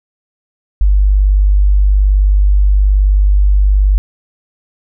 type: tone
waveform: sine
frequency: 49.43 Hz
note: G1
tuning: 15 cents sharp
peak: -6 dBFS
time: 0.81-3.98 s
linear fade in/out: 0 ms
effects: none